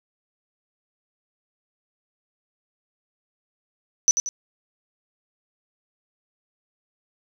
sine tone with echo, 5970 Hz, F#8, 15 cents sharp, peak -12 dBFS, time 4.08-4.11 s, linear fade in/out 0 ms, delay 90 ms, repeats 2, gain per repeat -7 dB, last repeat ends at 4.29 s, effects none

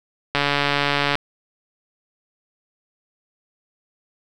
click train, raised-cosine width 0.3 ms, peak -3 dBFS, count 116, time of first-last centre 0.35-1.154 s, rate 143 Hz, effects none

